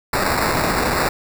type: noise with sample-and-hold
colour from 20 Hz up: white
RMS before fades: -19 dBFS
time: 0.13-1.09 s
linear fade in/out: 5 ms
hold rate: 3150 Hz
effects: none